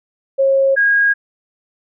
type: tone pair in turn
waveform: sine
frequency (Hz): 542 / 1635.9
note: C#5 / G#6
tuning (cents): -39 / -27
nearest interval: octave + perfect fifth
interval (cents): 1912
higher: second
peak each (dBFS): -10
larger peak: neither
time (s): 0.38-0.76 / 0.76-1.14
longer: neither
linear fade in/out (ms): 20
effects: none